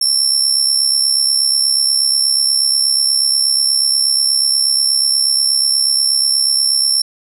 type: tone with amplitude modulation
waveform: 30% pulse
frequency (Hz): 5400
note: E8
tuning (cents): +41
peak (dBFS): -5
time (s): 0.01-7.02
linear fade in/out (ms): 5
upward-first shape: sine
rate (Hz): 68.3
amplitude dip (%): 60
effects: none